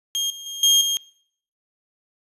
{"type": "tone with level steps", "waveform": "30% pulse", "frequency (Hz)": 3226, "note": "G7", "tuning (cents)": 49, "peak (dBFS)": [-18, -32, -27, -10, -17], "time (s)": [0.15, 0.97], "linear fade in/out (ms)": 0, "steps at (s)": [0.3, 0.46, 0.63, 0.81], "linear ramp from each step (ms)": 2, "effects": ["noise-tail reverb RT60 0.6 s tail -22 dB re dry", "resampled to 32000 Hz"]}